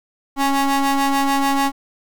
30% pulse ring-modulated tone, 277.2 Hz, C#4, in tune, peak -10 dBFS, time 0.36-1.72 s, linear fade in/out 50 ms, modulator 551 Hz, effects none

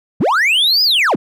triangle linear two-way sweep, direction up then down, 94.6 to 5100 to 94.6 Hz, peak -9 dBFS, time 0.2-1.16 s, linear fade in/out 10 ms, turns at 0.83 s, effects none

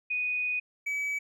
sine / triangle tone pair in turn, 2483 / 2284 Hz, D#7 / D7, -4 / -49 cents, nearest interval minor second, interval 145 cents, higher first, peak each -27 dBFS, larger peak neither, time 0.1-0.6 / 0.86-1.19 s, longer first, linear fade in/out 10 ms, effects none

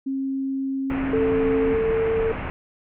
sine tone, 269.2 Hz, C4, 49 cents sharp, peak -23 dBFS, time 0.06-1.74 s, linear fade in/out 10 ms
pink low-pass noise, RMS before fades -30 dBFS, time 0.9-2.5 s, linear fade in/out 0 ms, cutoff 2600 Hz, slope 48 dB/octave
sine tone with pitch glide, 444.2 to 448.6 Hz, A4 to A4, +16 to +34 cents, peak -19 dBFS, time 1.13-2.32 s, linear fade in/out 2 ms, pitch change +18 cents, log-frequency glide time 1.33-2.05 s
effects none

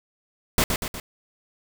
pink noise with echo, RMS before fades -19 dBFS, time 0.58-0.64 s, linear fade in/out 2 ms, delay 120 ms, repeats 3, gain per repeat -5 dB, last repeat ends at 1 s, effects none

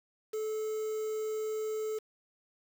triangle tone with quantisation, 433.5 Hz, A4, 26 cents flat, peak -30 dBFS, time 0.33-1.99 s, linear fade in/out 10 ms, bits 8, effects none

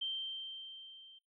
sine tone with level ramp, 3136 Hz, G7, in tune, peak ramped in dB -34 to -55 dBFS, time 0.01-1.19 s, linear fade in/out 10 ms, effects noise-tail reverb RT60 0.2 s tail -25 dB re dry

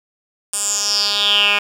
10% pulse tone with band-pass filter sweep, 204.5 Hz, G#3, 26 cents flat, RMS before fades -17 dBFS, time 0.53-1.59 s, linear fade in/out 5 ms, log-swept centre 8900 to 2300 Hz, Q 5.9, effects 7-bit

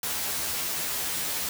white noise with comb filter, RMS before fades -30 dBFS, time 0.03-1.49 s, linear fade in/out 2 ms, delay 12 ms, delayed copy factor +0.85, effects none

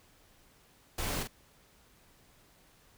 pink noise with echo, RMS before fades -35 dBFS, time 0.98-1.23 s, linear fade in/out 5 ms, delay 44 ms, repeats 1, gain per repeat -6 dB, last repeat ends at 1.274 s, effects pink hiss -63 dBFS RMS until 2.97 s

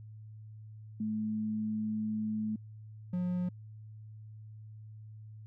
sine / triangle tone pair in turn, 215.8 / 179.31 Hz, A3 / F3, -33 / +46 cents, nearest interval minor third, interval 321 cents, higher first, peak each -31 / -28 dBFS, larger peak second, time 1-2.56 / 3.13-3.49 s, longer first, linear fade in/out 5 ms, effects added 108 Hz sine -46 dBFS peak until 5.46 s

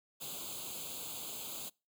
white noise with comb filter, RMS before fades -43 dBFS, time 0.2-1.7 s, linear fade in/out 20 ms, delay 0.27 ms, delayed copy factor +0.95, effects noise-tail reverb RT60 0.3 s tail -26 dB re dry + high-pass 100 Hz 12 dB/octave

